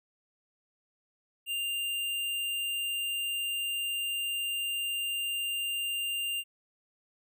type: tone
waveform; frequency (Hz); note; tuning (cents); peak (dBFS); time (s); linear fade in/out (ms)
square; 2794; F7; 0; -31; 1.46-6.44; 50
effects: none